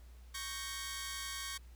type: chord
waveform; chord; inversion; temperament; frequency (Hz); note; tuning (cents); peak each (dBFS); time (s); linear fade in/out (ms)
10% pulse; G diminished; second; equal; 1108.7 / 1568 / 1864.7; Db6 / G6 / Bb6; 0 / 0 / 0; -35 / -37 / -36; 0.34-1.58; 10
effects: added 60 Hz sine -52 dBFS peak until 1.75 s + pink hiss -67 dBFS RMS until 1.75 s